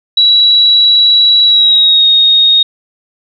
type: tone with pitch glide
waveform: sine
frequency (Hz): 3909 to 3728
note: B7 to A#7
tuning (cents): -19 to -1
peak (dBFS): -4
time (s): 0.17-2.63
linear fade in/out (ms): 5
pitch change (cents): -82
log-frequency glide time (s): 1.46-2.06
effects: none